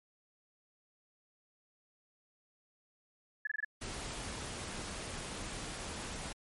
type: tone bursts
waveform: sine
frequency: 1715 Hz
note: A6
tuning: 45 cents flat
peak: -32 dBFS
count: 5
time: 3.45-3.648 s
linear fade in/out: 5 ms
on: 22 ms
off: 22 ms
type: noise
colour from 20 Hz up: pink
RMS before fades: -42 dBFS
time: 3.81-6.33 s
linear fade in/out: 10 ms
effects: MP3 48 kbps